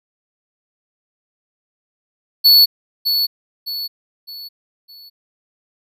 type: tone with echo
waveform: square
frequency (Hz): 4427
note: C#8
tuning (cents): -3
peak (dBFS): -7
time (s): 2.44-2.66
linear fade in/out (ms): 20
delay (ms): 610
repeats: 4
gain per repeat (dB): -8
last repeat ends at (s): 5.1
effects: none